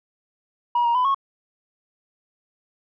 sine tone with pitch steps, 959 / 941 / 1002 / 1096 Hz, A#5 / A#5 / B5 / C#6, +49 / +16 / +25 / -20 cents, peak -15 dBFS, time 0.75-1.146 s, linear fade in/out 5 ms, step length 99 ms, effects tanh soft clip ceiling -15 dBFS

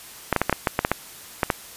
clicks, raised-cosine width 0.5 ms, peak -3 dBFS, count 11, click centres 0.327 / 0.363 / 0.416 / 0.496 / 0.527 / 0.672 / 0.791 / 0.849 / 0.916 / 1.432 / 1.502 s, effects white hiss -42 dBFS RMS until 1.76 s + resampled to 32000 Hz

